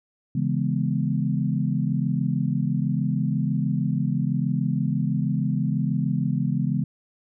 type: chord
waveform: sine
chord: C# minor seventh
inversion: none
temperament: equal with one note detuned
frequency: 138.59 / 164.81 / 206.1 / 246.9 Hz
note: C#3 / E3 / G#3 / B3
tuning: 0 / 0 / -13 / 0 cents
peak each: -25 / -26 / -27 / -29 dBFS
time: 0.35-6.84 s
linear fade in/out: 5 ms
effects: none